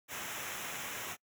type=noise with comb filter; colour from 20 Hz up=pink; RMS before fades=-41 dBFS; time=0.08-1.17 s; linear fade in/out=50 ms; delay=0.22 ms; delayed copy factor=-0.7; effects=noise-tail reverb RT60 0.1 s tail -25 dB re dry + high-pass 100 Hz 12 dB/octave